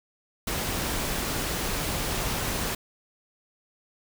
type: noise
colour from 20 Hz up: pink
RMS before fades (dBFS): -29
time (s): 0.47-2.75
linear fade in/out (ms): 5
effects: none